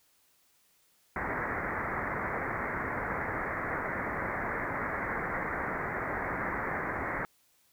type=low-pass noise; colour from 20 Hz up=white; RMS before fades=-34 dBFS; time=1.16-7.25 s; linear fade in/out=0 ms; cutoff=2100 Hz; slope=96 dB/octave; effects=white hiss -68 dBFS RMS until 7.72 s